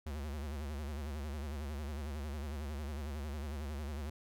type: tone with vibrato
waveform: square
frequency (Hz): 73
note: D2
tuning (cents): -10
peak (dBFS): -39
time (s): 0.06-4.1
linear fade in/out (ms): 5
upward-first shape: sine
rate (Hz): 11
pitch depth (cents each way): 120
effects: none